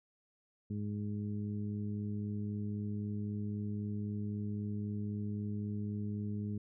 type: harmonic tone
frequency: 103.83 Hz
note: G#2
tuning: in tune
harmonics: 1 / 2 / 3 / 4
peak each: -38 / -38 / -49 / -51 dBFS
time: 0.7-6.58 s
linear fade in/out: 5 ms
effects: none